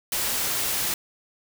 white noise, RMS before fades -26 dBFS, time 0.12-0.94 s, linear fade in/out 2 ms, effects none

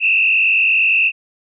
sine tone with frequency modulation, 2637 Hz, E7, in tune, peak -11 dBFS, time 0-1.12 s, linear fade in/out 50 ms, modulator 48.8 Hz, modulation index 2.3, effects none

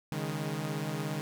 sawtooth chord, C# suspended second, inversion none, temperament equal with one note detuned, 138.59 / 155.56 / 205.9 Hz, C#3 / D#3 / G#3, 0 / 0 / -15 cents, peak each -34 / -31 / -35 dBFS, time 0.12-1.21 s, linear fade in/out 0 ms, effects none

